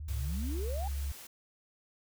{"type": "exponential sweep", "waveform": "sine", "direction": "up", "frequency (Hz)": [69.3, 840], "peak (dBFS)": -38, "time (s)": [0, 0.88], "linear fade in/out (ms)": 5}
{"type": "noise", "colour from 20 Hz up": "white", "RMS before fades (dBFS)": -49, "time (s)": [0.08, 1.27], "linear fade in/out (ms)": 5}
{"type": "tone with vibrato", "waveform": "sine", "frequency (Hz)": 69.3, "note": "C#2", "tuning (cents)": 0, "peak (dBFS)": -32, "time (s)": [0.08, 1.12], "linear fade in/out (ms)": 5, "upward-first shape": "triangle", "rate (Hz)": 3.3, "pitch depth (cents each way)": 8}
{"effects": []}